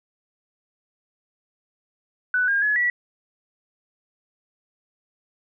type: tone with pitch steps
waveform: sine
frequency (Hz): 1492 / 1615 / 1697 / 1944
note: F#6 / G#6 / G#6 / B6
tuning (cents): +14 / -49 / +37 / -28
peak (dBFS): -18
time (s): 2.34-2.9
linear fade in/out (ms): 2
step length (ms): 140
effects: none